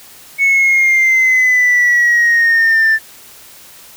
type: exponential sweep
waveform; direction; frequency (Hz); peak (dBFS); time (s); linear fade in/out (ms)
sine; down; 2215 to 1767; -6; 0.38-2.99; 50
effects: tanh soft clip ceiling -6 dBFS + white hiss -39 dBFS RMS until 3.96 s